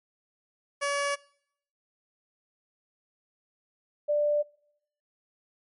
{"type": "tone pair in turn", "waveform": ["15% pulse", "sine"], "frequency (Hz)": [568, 590.4], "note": ["C#5", "D5"], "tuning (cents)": [42, 9], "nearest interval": "minor second", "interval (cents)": 67, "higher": "second", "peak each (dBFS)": [-20, -22], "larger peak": "first", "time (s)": [[0.81, 1.16], [4.08, 4.43]], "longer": "neither", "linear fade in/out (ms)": 20, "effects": ["noise-tail reverb RT60 0.7 s tail -23 dB re dry", "MP3 48 kbps"]}